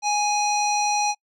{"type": "tone with low-pass filter", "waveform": "square", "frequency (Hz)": 830.6, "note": "G#5", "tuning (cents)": 0, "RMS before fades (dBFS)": -22, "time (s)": [0.02, 1.15], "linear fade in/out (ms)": 50, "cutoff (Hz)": 5800, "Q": 3.7, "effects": ["noise-tail reverb RT60 0.1 s tail -26 dB re dry"]}